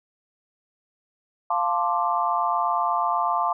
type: chord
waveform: sine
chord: D minor seventh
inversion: first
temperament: equal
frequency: 698.5 / 880 / 1046.5 / 1174.7 Hz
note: F5 / A5 / C6 / D6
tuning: 0 / 0 / 0 / 0 cents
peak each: -26 dBFS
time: 1.5-3.53 s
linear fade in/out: 5 ms
effects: none